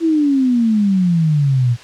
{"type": "exponential sweep", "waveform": "sine", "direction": "down", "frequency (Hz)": [336.9, 116.54], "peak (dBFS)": -11, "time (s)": [0, 1.77], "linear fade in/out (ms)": 50, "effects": ["white hiss -39 dBFS RMS until 1.83 s", "low-pass 5000 Hz 12 dB/octave"]}